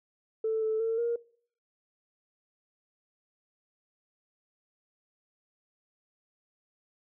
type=tone with pitch steps; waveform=sine; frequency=442.2 / 438.1 / 451.6 / 470 Hz; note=A4 / A4 / A4 / A#4; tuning=+9 / -7 / +45 / +14 cents; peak=-25 dBFS; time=0.44-1.16 s; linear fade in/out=5 ms; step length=180 ms; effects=noise-tail reverb RT60 0.5 s tail -22 dB re dry + tanh soft clip ceiling -21 dBFS